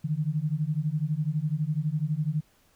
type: beating tone pair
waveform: sine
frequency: 146.83 / 158.83 Hz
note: D3 / D#3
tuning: 0 / +36 cents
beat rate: 12 Hz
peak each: -28 dBFS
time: 0.04-2.41 s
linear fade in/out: 10 ms
effects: pink hiss -64 dBFS RMS until 2.75 s